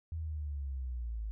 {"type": "linear sweep", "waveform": "sine", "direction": "down", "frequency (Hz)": [82.41, 51.91], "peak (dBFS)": -35, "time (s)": [0.12, 1.31], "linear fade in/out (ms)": 0, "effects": []}